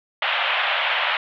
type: band-pass noise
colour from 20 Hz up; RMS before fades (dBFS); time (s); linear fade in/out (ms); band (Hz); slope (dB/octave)
white; -22; 0.22-1.17; 2; 590 to 3300; 48
effects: none